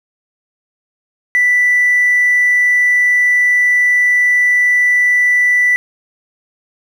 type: tone with hard clipping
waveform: sine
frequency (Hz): 1975.5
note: B6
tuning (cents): 0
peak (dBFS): -9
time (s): 1.35-5.76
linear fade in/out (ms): 0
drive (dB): 1
effects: none

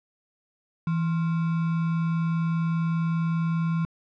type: tone with sample-and-hold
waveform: sine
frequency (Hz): 165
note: E3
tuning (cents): +2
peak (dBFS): -22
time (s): 0.87-3.85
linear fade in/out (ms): 2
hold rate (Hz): 1225
effects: low-pass 2000 Hz 12 dB/octave

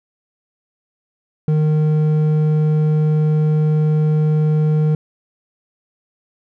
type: tone with hard clipping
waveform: sine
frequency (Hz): 153.6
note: D#3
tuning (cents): -22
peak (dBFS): -14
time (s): 1.48-4.95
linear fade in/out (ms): 2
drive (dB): 6
effects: none

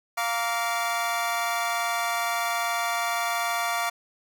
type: chord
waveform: 25% pulse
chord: Bb major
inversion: second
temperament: equal with one note detuned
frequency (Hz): 698.5 / 932.3 / 1157.1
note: F5 / Bb5 / D6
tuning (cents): 0 / 0 / -26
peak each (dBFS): -24 / -28 / -26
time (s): 0.17-3.9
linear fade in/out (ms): 10
effects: none

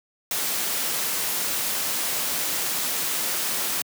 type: noise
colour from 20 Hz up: white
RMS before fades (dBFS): -26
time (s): 0.31-3.82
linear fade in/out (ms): 2
effects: high-pass 150 Hz 12 dB/octave

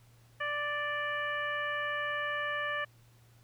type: harmonic tone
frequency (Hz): 587.3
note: D5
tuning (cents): 0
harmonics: 1 / 2 / 3 / 4 / 5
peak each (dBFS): -39 / -37 / -34 / -43 / -44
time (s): 0.4-2.85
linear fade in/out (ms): 10
effects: added 117 Hz sine -59 dBFS peak until 3.43 s + pink hiss -66 dBFS RMS until 3.43 s

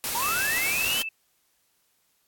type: noise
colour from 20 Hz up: white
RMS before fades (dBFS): -29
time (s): 0.04-1.02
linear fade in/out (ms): 0
type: linear sweep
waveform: sine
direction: up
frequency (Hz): 888 to 3136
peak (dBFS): -26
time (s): 0.15-1.02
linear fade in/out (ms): 0
type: tone with tremolo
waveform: sine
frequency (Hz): 2637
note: E7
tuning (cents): 0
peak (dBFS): -29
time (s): 0.22-1.09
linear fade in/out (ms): 5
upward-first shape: sine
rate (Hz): 12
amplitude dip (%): 25
effects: white hiss -69 dBFS RMS until 2.27 s + AAC 64 kbps

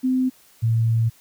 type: tone pair in turn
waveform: sine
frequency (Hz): 257.3 / 113.82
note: C4 / A#2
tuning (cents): -29 / -41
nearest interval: octave + major second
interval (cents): 1412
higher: first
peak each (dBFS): -17 / -16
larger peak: second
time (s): 0.03-0.3 / 0.62-1.1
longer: second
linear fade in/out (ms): 20
effects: white hiss -54 dBFS RMS until 1.2 s

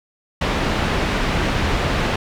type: low-pass noise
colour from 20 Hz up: pink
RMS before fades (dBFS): -20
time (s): 0.41-2.16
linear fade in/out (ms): 5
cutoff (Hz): 3200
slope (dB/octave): 12
effects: none

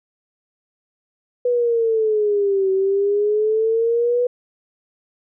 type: exponential two-way sweep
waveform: sine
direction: down then up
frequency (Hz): 493.9 to 380.1 to 493.9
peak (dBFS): -15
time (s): 1.45-4.27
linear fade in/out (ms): 5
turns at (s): 2.71
effects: none

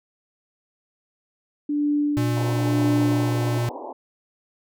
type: tone with tremolo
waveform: sine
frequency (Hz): 293.2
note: D4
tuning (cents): -3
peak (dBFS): -18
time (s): 1.69-3.58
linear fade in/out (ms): 5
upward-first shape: sine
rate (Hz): 0.99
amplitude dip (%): 75
type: tone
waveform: square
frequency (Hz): 119.3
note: A#2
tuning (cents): +41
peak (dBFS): -22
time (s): 2.17-3.69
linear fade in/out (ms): 0
type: band-pass noise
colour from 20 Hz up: white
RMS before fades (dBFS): -35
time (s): 2.36-3.93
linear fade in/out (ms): 10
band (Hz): 250 to 1000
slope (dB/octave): 96
effects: none

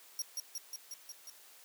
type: tone with echo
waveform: sawtooth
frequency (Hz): 5630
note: F8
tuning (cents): +13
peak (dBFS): -31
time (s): 0.19-0.22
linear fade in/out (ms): 2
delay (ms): 180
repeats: 6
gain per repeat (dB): -2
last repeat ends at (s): 1.3
effects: white hiss -58 dBFS RMS until 1.64 s + high-pass 400 Hz 12 dB/octave

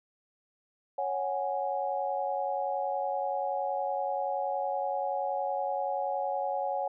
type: chord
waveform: sine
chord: C# suspended fourth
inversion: none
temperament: equal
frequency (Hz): 554.4 / 740 / 830.6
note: C#5 / F#5 / G#5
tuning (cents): 0 / 0 / 0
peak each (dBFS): -33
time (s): 0.98-6.88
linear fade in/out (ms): 5
effects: none

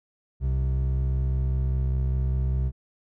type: tone pair together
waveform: triangle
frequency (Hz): 64.92 / 130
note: C2 / C3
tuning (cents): -13 / -11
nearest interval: octave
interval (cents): 1202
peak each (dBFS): -21 / -26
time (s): 0.4-2.72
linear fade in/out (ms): 50
effects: none

